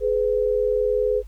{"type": "tone pair together", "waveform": "sine", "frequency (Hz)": [421.7, 501.5], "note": ["G#4", "B4"], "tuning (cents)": [26, 26], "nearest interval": "minor third", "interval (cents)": 300, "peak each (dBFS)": -21, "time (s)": [0, 1.23], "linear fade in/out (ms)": 50, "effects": ["added 50 Hz sine -36 dBFS peak until 1.27 s", "pink hiss -60 dBFS RMS until 1.27 s"]}